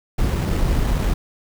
brown noise with sample-and-hold, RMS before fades -19 dBFS, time 0.18-1.14 s, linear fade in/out 10 ms, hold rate 4900 Hz, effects none

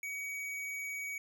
sine tone with tanh clipping, 2259 Hz, C#7, 32 cents sharp, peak -39 dBFS, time 0.03-1.18 s, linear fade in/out 2 ms, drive 15 dB, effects none

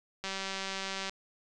click train, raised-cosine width 0.2 ms, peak -19 dBFS, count 166, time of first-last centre 0.24-1.095 s, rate 193 Hz, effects resampled to 24000 Hz

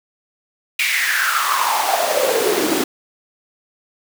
pink noise with high-pass filter sweep, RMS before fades -18 dBFS, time 0.79-2.84 s, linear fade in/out 5 ms, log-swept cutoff 2400 to 280 Hz, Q 6.2, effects none

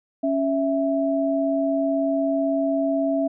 sine tone pair together, 277.1 / 659 Hz, C#4 / E5, -1 / -1 cents, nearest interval octave + minor third, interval 1500 cents, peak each -22 dBFS, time 0.23-3.28 s, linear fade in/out 10 ms, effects none

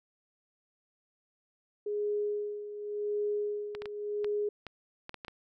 sine tone with tremolo, 415.3 Hz, G#4, in tune, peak -28 dBFS, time 1.86-4.49 s, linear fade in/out 5 ms, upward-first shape sine, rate 0.89 Hz, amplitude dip 70%
clicks, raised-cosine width 0.3 ms, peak -25 dBFS, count 9, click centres 3.75 / 3.82 / 3.857 / 4.245 / 4.667 / 5.094 / 5.143 / 5.248 / 5.282 s
effects none

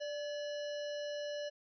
harmonic tone with a mistuned harmonic, 587.3 Hz, D5, in tune, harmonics 1 / 3 / 5 / 7 / 9 / 10, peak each -38 / -50 / -50 / -54 / -56 / -59 dBFS, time 0-1.5 s, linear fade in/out 20 ms, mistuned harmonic 3, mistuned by -53 cents, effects none

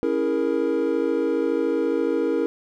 triangle chord, A# half-diminished seventh, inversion first, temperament equal with one note detuned, 277.2 / 329.6 / 415.3 / 469.7 Hz, C#4 / E4 / G#4 / A#4, 0 / 0 / 0 / +13 cents, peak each -25 / -23 / -25 / -22 dBFS, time 0.03-2.46 s, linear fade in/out 0 ms, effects none

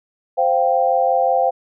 sine chord, C suspended fourth, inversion none, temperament equal, 523.3 / 698.5 / 784 Hz, C5 / F5 / G5, 0 / 0 / 0 cents, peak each -18 dBFS, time 0.37-1.51 s, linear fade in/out 20 ms, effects none

